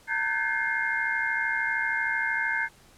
sine tone cluster, 909 / 1526 / 1599 / 1722 / 2125 Hz, A#5 / G6 / G6 / A6 / C7, -44 / -47 / +34 / -38 / +26 cents, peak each -34 / -30 / -32 / -31 / -30 dBFS, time 0.07-2.69 s, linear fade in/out 50 ms, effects pink hiss -56 dBFS RMS until 2.97 s + low-pass 12000 Hz 12 dB/octave

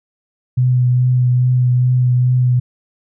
sine tone with vibrato, 125.3 Hz, B2, 25 cents sharp, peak -10 dBFS, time 0.57-2.6 s, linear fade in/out 10 ms, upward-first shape triangle, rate 2.4 Hz, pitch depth 19 cents each way, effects none

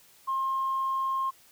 sine tone, 1066 Hz, C6, 32 cents sharp, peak -25 dBFS, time 0.27-1.31 s, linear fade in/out 20 ms, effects tanh soft clip ceiling -21 dBFS + white hiss -58 dBFS RMS until 1.51 s

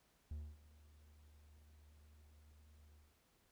triangle tone with ADSR envelope, 75 Hz, D2, 37 cents sharp, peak -40 dBFS, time 0.31-3.18 s, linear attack 4 ms, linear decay 250 ms, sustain -20 dB, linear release 210 ms, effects pink hiss -75 dBFS RMS until 3.51 s

